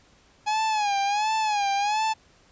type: tone with vibrato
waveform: 45% pulse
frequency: 835 Hz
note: G#5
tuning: 9 cents sharp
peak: -22 dBFS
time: 0.46-2.14 s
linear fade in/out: 20 ms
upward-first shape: sine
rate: 1.4 Hz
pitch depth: 92 cents each way
effects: pink hiss -58 dBFS RMS until 2.51 s + resampled to 16000 Hz